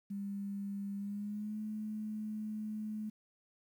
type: tone with pitch glide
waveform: sine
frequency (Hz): 200 to 214.4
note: G3 to A3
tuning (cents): +35 to -45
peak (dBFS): -37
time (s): 0.1-3.1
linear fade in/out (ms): 10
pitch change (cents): +120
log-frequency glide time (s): 0.98-1.59
effects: 11-bit